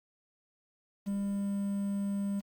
triangle tone with quantisation, 200 Hz, G3, 35 cents sharp, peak -28 dBFS, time 1.06-2.41 s, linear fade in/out 20 ms, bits 9, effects Opus 48 kbps

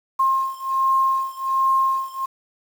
sine beating tone pair, 1065 / 1066.3 Hz, C6 / C6, +30 / +32 cents, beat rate 1.3 Hz, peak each -20 / -21 dBFS, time 0.19-2.26 s, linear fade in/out 10 ms, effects 7-bit

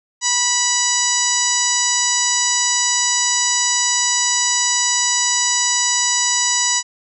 harmonic tone, 979 Hz, B5, 15 cents flat, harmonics 1 / 2 / 3 / 4 / 5 / 6 / 7 / 8, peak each -25 / -25 / -28 / -25 / -24 / -21 / -20 / -24 dBFS, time 0.21-6.83 s, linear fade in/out 50 ms, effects none

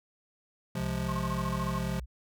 square chord, F minor, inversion second, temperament just, 130.96 / 174.61 / 209.5 Hz, C3 / F3 / Ab3, +2 / 0 / +15 cents, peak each -36 / -34 / -39 dBFS, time 0.75-2 s, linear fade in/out 5 ms
sine tone with pitch glide, 67.1 to 60.82 Hz, C2 to B1, +44 to -26 cents, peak -37 dBFS, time 0.79-2.06 s, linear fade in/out 20 ms, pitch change -170 cents, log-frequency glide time 1.05-1.11 s
sine tone bursts, 1069 Hz, C6, 37 cents sharp, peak -33 dBFS, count 10, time 1.08-1.786 s, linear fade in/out 10 ms, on 49 ms, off 24 ms
effects none

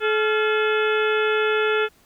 harmonic tone with a mistuned harmonic, 430 Hz, A4, 40 cents flat, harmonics 1 / 2 / 3 / 4 / 5 / 6 / 7 / 8, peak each -20 / -32 / -24 / -29 / -34 / -29 / -37 / -34 dBFS, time 0-1.89 s, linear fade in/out 50 ms, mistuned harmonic 3, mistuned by +120 cents, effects pink hiss -57 dBFS RMS until 2.05 s

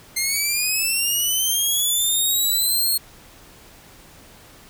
10% pulse linear sweep, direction up, 2093 to 4310 Hz, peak -11 dBFS, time 0.16-2.98 s, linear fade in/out 10 ms, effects pink hiss -47 dBFS RMS until 4.69 s

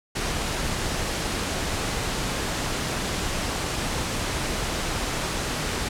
pink noise, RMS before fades -27 dBFS, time 0.15-5.89 s, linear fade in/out 10 ms, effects low-pass 9000 Hz 12 dB/octave

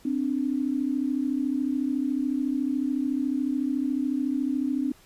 sine tone pair together, 260.7 / 294.6 Hz, C4 / D4, -6 / +6 cents, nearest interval major second, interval 212 cents, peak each -26 / -27 dBFS, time 0.05-4.92 s, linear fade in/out 5 ms, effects pink hiss -56 dBFS RMS until 5.05 s + resampled to 32000 Hz

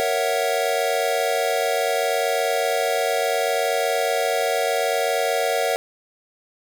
square chord, F# dominant seventh, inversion first, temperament equal, 466.2 / 554.4 / 659.3 / 740 Hz, A#4 / C#5 / E5 / F#5, 0 / 0 / 0 / 0 cents, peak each -26 dBFS, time 0-5.76 s, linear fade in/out 0 ms, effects none

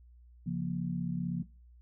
sine chord, Bb minor, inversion first, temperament equal with one note detuned, 138.59 / 174.61 / 236.3 Hz, Db3 / F3 / Bb3, 0 / 0 / +24 cents, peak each -37 / -33 / -39 dBFS, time 0.46-1.43 s, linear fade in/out 10 ms, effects noise-tail reverb RT60 0.3 s tail -18 dB re dry + added 60 Hz sine -54 dBFS peak until 1.81 s

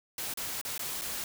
white noise with dropouts, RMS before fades -36 dBFS, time 0.18-1.24 s, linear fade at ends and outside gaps 2 ms, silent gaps 0.338-0.373 / 0.614-0.65 / 0.779-0.793 / 1.013-1.018 s, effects none

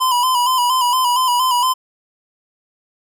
square tone with vibrato, 1000 Hz, B5, 21 cents sharp, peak -14 dBFS, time 0-1.74 s, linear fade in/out 20 ms, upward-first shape square, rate 4.3 Hz, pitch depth 49 cents each way, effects none

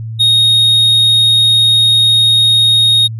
triangle tone, 3729 Hz, A#7, in tune, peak -5 dBFS, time 0.19-3.08 s, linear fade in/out 20 ms, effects added 112 Hz sine -20 dBFS peak until 3.19 s + resampled to 32000 Hz

